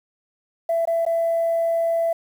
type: tone with dropouts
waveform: sine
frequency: 667 Hz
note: E5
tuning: 20 cents sharp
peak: -17 dBFS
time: 0.69-2.13 s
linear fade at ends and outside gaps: 5 ms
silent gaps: 0.854-0.873 / 1.052-1.063 s
effects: tanh soft clip ceiling -14 dBFS + 8-bit